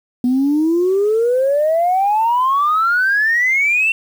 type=exponential sweep; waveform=sine; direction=up; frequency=243.3 to 2728 Hz; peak=-11 dBFS; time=0.24-3.92 s; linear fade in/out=2 ms; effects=tanh soft clip ceiling -8 dBFS + 7-bit